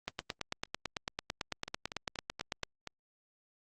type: two click trains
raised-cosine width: 0.2 ms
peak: -23 / -17 dBFS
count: 6 / 24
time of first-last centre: 1.68-2.873 / 0.08-2.633 s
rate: 4.19 / 9.01 Hz
effects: Opus 24 kbps